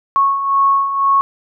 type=beating tone pair; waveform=sine; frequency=1100 / 1102 Hz; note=C#6 / C#6; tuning=-14 / -11 cents; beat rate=2 Hz; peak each=-19 / -12 dBFS; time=0.16-1.21 s; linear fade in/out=0 ms; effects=none